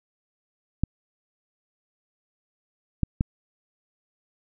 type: clicks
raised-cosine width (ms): 5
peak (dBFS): -9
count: 3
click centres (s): 0.836 / 3.033 / 3.209
effects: none